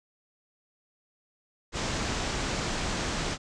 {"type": "low-pass noise", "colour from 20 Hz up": "pink", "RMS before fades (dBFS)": -31, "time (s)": [1.72, 3.38], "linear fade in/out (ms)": 50, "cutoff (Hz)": 7800, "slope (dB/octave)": 48, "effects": []}